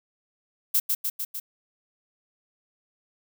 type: noise with echo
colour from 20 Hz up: violet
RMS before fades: -21 dBFS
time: 0.74-0.8 s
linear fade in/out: 10 ms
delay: 150 ms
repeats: 4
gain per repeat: -3 dB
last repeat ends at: 1.4 s
effects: none